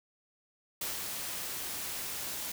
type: noise with ADSR envelope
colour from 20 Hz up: white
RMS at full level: -35 dBFS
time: 0.81-2.52 s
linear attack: 4 ms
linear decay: 150 ms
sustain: -3 dB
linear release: 4 ms
effects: none